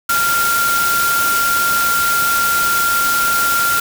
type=tone in noise; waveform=sine; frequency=1387 Hz; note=F6; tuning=12 cents flat; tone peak=-14 dBFS; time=0.09-3.8 s; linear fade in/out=5 ms; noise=white; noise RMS=-20 dBFS; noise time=0.09-3.8 s; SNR=+3 dB; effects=none